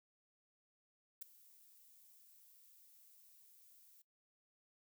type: noise with ADSR envelope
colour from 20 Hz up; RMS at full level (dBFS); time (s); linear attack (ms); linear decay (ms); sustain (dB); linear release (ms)
violet; -43; 1.21-4.02; 12; 6; -22; 5
effects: noise-tail reverb RT60 0.1 s tail -18 dB re dry